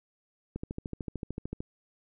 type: click train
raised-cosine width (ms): 3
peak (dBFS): -22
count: 15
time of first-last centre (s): 0.56-1.605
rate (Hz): 13.4
effects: none